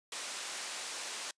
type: band-pass noise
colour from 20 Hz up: white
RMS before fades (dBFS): -41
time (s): 0.12-1.31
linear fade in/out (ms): 2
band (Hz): 420 to 8300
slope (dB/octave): 12
effects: noise-tail reverb RT60 0.1 s tail -25 dB re dry + resampled to 22050 Hz